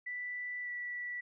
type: tone with pitch glide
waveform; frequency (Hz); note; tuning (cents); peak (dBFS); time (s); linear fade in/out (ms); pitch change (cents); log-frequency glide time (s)
sine; 1975.5 to 1956.2; B6 to B6; 0 to -17; -37; 0.06-1.21; 10; -17; 0.62-0.69
effects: none